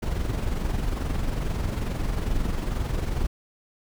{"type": "noise with amplitude modulation", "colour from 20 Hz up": "brown", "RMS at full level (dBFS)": -24, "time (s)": [0.02, 3.27], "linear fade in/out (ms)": 10, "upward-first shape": "sine", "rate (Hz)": 22.3, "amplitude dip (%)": 50, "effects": []}